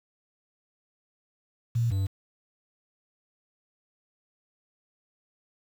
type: tone pair in turn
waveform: sine / triangle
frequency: 117.4 / 96.92 Hz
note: A#2 / G2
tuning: +13 / -19 cents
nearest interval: minor third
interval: 332 cents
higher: first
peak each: -22 dBFS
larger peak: neither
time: 1.75-1.91 / 1.91-2.07 s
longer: neither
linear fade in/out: 10 ms
effects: 8-bit